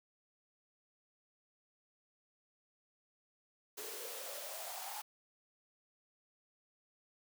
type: noise with high-pass filter sweep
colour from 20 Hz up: white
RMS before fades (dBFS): -45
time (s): 3.77-5.02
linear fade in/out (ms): 10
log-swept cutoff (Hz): 390 to 860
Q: 7.3
effects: none